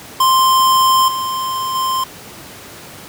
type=tone with level steps; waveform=square; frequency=1046.5 Hz; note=C6; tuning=in tune; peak=-10 / -19 / -16 dBFS; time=0.2-2.04 s; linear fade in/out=5 ms; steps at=1.08 / 1.75 s; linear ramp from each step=2 ms; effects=pink hiss -35 dBFS RMS until 3.08 s + high-pass 100 Hz 12 dB/octave